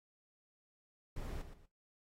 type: noise with echo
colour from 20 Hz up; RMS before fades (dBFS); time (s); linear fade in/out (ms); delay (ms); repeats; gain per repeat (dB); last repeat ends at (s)
brown; -42; 1.16-1.42; 5; 120; 2; -10; 1.66
effects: noise-tail reverb RT60 0.2 s tail -17 dB re dry + AAC 48 kbps